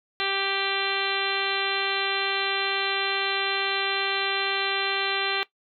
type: harmonic tone with a mistuned harmonic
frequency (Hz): 392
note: G4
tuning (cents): 0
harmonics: 1 / 2 / 3 / 4 / 5 / 6 / 7 / 8 / 9 / 10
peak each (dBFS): -33 / -33 / -33 / -33 / -33 / -33 / -33 / -33 / -33 / -33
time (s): 0.2-5.43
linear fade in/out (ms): 0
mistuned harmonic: 10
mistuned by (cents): +56
effects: noise-tail reverb RT60 0.1 s tail -18 dB re dry